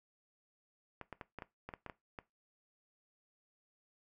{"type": "clicks", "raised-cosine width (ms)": 0.5, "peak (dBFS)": -29, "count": 10, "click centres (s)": [1.013, 1.127, 1.212, 1.387, 1.422, 1.69, 1.738, 1.863, 1.898, 2.188], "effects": ["noise-tail reverb RT60 0.2 s tail -18 dB re dry"]}